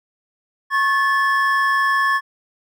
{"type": "tone pair together", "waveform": "triangle", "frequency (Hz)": [1094.2, 1737], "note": ["C#6", "A6"], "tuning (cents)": [-23, -23], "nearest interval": "minor sixth", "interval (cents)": 800, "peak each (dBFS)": -16, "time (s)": [0.7, 2.21], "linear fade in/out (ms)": 50, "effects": []}